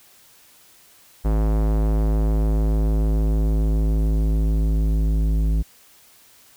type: tone with low-pass filter sweep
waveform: square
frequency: 53.4 Hz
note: G#1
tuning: 49 cents sharp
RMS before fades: -19 dBFS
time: 1.24-5.63 s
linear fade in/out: 20 ms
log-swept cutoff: 930 to 220 Hz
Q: 0.73
effects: white hiss -52 dBFS RMS until 6.56 s